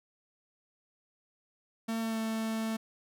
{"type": "tone with pitch glide", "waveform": "45% pulse", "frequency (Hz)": [225.7, 222.3], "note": ["A3", "A3"], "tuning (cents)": [44, 18], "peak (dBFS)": -31, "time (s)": [1.88, 2.77], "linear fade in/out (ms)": 10, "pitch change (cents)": -26, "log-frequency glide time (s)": [2.01, 2.19], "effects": []}